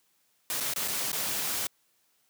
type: noise with dropouts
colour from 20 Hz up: white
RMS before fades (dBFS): -31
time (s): 0.5-1.67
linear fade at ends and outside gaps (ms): 1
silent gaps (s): 0.602-0.607 / 0.737-0.761 / 0.878-0.882 / 1.118-1.129
effects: white hiss -70 dBFS RMS until 2.29 s + high-pass 100 Hz 12 dB/octave